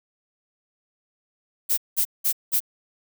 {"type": "noise bursts", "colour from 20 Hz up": "violet", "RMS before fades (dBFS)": -21, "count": 4, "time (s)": [1.69, 2.604], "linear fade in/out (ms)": 20, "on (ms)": 86, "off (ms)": 190, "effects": []}